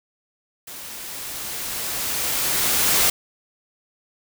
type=noise with level ramp; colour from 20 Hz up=white; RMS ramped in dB=-37 to -17 dBFS; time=0.67-3.1 s; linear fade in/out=5 ms; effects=none